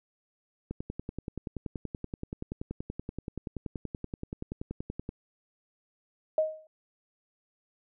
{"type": "click train", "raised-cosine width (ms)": 3, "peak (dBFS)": -22, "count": 47, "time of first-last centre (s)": [0.71, 5.091], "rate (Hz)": 10.5}
{"type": "tone with exponential decay", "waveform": "sine", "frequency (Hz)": 626, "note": "D#5", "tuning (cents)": 10, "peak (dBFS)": -19, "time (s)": [6.38, 6.67], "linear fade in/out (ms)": 2, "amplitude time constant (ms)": 63}
{"effects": []}